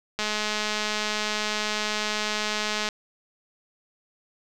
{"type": "click train", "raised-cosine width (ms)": 0.2, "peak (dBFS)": -10, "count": 573, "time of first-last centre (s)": [0.19, 2.888], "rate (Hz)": 212, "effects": []}